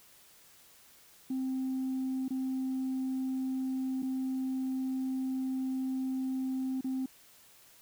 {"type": "tone with dropouts", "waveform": "sine", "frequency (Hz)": 261.6, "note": "C4", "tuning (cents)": 0, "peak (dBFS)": -29, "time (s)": [1.3, 7.06], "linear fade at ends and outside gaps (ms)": 5, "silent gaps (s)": [[2.282, 2.305], [4.022, 4.028], [6.81, 6.843]], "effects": ["tanh soft clip ceiling -28 dBFS", "white hiss -59 dBFS RMS until 7.81 s"]}